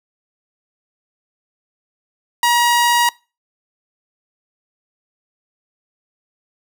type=tone; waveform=sawtooth; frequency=954 Hz; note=A#5; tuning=40 cents sharp; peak=-8 dBFS; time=2.43-3.09 s; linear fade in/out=2 ms; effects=noise-tail reverb RT60 0.3 s tail -23 dB re dry